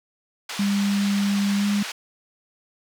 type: band-pass noise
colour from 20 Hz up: white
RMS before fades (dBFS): -33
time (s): 0.49-1.92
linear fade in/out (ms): 5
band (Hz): 710 to 4600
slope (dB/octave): 12
type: tone with pitch glide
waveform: sine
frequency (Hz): 200.7 to 203.9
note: G3 to G#3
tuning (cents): +41 to -32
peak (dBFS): -19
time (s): 0.59-1.83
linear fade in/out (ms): 5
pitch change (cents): +27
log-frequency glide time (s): 1.57-1.66
effects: none